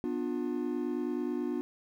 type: chord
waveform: triangle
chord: B diminished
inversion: none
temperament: just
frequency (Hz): 246.9 / 296.3 / 355.6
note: B3 / D4 / F4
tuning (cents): 0 / +15 / +31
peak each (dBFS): -33 / -33 / -33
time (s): 0.04-1.61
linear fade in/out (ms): 0
effects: 11-bit